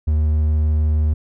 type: tone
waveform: triangle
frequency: 76.6 Hz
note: D#2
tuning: 27 cents flat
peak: -12 dBFS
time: 0.07-1.14 s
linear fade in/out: 10 ms
effects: none